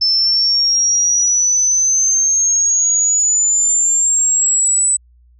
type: exponential sweep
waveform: sine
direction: up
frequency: 5274 to 8000 Hz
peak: -11 dBFS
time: 0.01-4.97 s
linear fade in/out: 10 ms
effects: added 60 Hz sine -46 dBFS peak until 5.39 s